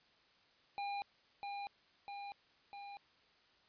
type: tone with echo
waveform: square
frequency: 806 Hz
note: G5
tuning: 48 cents sharp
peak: -39 dBFS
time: 0.78-1.02 s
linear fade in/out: 0 ms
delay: 650 ms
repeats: 3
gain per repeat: -3 dB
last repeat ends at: 2.97 s
effects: white hiss -69 dBFS RMS until 3.68 s + resampled to 11025 Hz